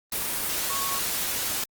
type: tone in noise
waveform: sine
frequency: 1105 Hz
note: C#6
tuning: 6 cents flat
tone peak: -31 dBFS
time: 0.7-0.99 s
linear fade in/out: 2 ms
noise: white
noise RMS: -28 dBFS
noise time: 0.12-1.64 s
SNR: -6 dB
effects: Opus 24 kbps